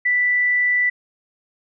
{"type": "tone", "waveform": "sine", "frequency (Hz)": 1975.5, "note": "B6", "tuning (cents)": 0, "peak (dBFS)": -15, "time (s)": [0.05, 0.9], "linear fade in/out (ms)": 10, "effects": []}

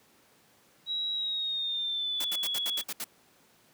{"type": "tone with pitch glide", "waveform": "sine", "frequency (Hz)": [3866, 3366], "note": ["B7", "G#7"], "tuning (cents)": [-38, 23], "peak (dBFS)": -29, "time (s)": [0.86, 2.84], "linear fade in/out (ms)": 50, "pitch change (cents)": -239, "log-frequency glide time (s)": [1.13, 2.47]}
{"type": "noise bursts", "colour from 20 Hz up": "white", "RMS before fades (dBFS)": -35, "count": 8, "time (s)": [2.2, 3.043], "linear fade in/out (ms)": 5, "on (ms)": 45, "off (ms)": 69}
{"effects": ["pink hiss -62 dBFS RMS until 3.73 s", "high-pass 150 Hz 12 dB/octave"]}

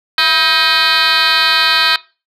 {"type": "tone with frequency modulation", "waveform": "sine", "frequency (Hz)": 2794, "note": "F7", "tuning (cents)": 0, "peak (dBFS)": -7, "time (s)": [0.18, 1.96], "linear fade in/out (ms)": 2, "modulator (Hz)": 303, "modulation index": 5.5, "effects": ["noise-tail reverb RT60 0.3 s tail -21 dB re dry", "tanh soft clip ceiling -7 dBFS"]}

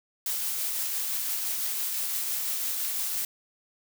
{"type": "noise with tremolo", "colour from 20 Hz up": "blue", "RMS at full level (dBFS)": -29, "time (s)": [0.26, 3.25], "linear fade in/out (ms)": 2, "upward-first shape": "triangle", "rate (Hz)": 5.9, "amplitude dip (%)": 25, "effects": []}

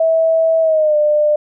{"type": "tone with pitch glide", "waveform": "sine", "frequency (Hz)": [650, 599.5], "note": ["E5", "D5"], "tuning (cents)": [-24, 36], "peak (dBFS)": -10, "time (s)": [0, 1.36], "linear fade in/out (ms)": 5, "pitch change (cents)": -140, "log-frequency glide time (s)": [0.61, 0.96], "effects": []}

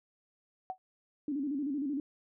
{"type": "tone with exponential decay", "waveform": "sine", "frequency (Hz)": 749, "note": "F#5", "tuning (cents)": 21, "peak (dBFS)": -30, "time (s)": [0.7, 0.78], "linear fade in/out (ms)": 0, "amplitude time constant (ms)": 16}
{"type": "tone with vibrato", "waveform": "sine", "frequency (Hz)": 282.6, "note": "C#4", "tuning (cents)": 34, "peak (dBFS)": -31, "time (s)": [1.28, 2], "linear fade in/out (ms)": 2, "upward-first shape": "square", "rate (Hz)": 13, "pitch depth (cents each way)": 92}
{"effects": []}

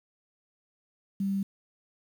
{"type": "tone with quantisation", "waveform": "sine", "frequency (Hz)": 196, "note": "G3", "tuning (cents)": 0, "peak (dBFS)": -26, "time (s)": [1.2, 1.43], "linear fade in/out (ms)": 5, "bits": 9, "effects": []}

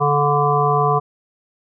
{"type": "harmonic tone", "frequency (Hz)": 145.2, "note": "D3", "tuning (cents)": -19, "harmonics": [1, 3, 5, 7, 8], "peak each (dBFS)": [-20, -20, -20, -20, -20], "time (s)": [0, 1], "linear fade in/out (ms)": 20, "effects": []}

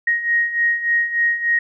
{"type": "beating tone pair", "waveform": "sine", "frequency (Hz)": [1874, 1877.4], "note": ["A#6", "A#6"], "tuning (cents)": [9, 12], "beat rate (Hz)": 3.4, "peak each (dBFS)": [-22, -17], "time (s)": [0.07, 1.59], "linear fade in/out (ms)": 5, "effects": []}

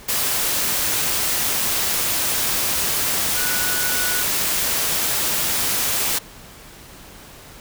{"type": "tone in noise", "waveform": "sine", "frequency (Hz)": 1471, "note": "F#6", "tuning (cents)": -11, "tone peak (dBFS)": -27, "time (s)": [3.36, 4.23], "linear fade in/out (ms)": 10, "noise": "white", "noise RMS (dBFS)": -21, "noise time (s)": [0.08, 6.19], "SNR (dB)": -9, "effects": ["pink hiss -42 dBFS RMS until 7.6 s"]}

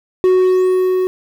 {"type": "tone with level ramp", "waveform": "triangle", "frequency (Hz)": 370, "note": "F#4", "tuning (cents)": 0, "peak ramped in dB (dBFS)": [-6, -11], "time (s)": [0.24, 1.07], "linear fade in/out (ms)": 0, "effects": ["7-bit"]}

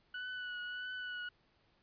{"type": "tone with vibrato", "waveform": "35% pulse", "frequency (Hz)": 1480, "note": "F#6", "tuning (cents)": 0, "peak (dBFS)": -38, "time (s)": [0.14, 1.29], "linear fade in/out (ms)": 5, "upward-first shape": "triangle", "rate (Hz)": 1.6, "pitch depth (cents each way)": 31, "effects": ["pink hiss -72 dBFS RMS until 1.82 s", "resampled to 11025 Hz"]}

